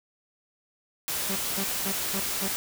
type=noise; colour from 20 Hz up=white; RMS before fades=-30 dBFS; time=1.08-2.56 s; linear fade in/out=0 ms
type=tone bursts; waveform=sawtooth; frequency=194.8 Hz; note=G3; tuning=11 cents flat; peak=-26 dBFS; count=5; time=1.29-2.485 s; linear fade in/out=10 ms; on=71 ms; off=210 ms
effects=none